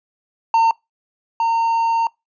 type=tone pair in turn; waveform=triangle; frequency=909 / 915.9 Hz; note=A#5 / A#5; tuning=-44 / -31 cents; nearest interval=unison; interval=13 cents; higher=second; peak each=-9 / -13 dBFS; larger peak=first; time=0.54-0.71 / 1.4-2.07 s; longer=second; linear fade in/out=2 ms; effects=noise-tail reverb RT60 0.2 s tail -24 dB re dry + resampled to 16000 Hz